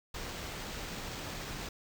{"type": "noise with sample-and-hold", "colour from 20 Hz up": "pink", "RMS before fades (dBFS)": -41, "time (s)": [0.14, 1.69], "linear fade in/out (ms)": 5, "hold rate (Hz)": 11025, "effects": []}